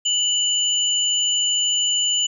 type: tone pair together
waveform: sine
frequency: 2960 / 7053 Hz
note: F#7 / A8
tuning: 0 / +3 cents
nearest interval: octave + minor third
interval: 1503 cents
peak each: -19 / -22 dBFS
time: 0.05-2.27 s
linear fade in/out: 10 ms
effects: none